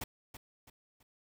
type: noise with echo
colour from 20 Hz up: pink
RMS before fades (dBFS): -39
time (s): 0.01-0.04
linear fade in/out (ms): 5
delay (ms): 330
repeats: 3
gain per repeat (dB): -9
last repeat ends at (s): 1.03
effects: none